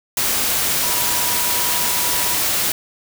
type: tone in noise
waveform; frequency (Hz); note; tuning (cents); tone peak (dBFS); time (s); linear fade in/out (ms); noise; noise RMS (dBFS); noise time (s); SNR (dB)
sine; 970; B5; -31; -29; 0.83-2.35; 2; white; -19; 0.17-2.72; -13
effects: none